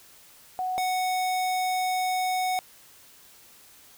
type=tone pair in turn; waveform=sine / square; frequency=740 / 740 Hz; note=F#5 / F#5; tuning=0 / 0 cents; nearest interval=unison; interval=0 cents; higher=neither; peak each=-26 / -25 dBFS; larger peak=second; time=0.59-0.78 / 0.78-2.59 s; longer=second; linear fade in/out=0 ms; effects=white hiss -53 dBFS RMS until 3.97 s